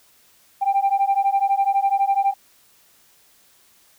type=beating tone pair; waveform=sine; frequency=784 / 796 Hz; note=G5 / G5; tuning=0 / +26 cents; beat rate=12 Hz; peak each=-18 dBFS; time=0.61-2.34 s; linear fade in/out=20 ms; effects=tanh soft clip ceiling -12 dBFS + white hiss -56 dBFS RMS until 3.98 s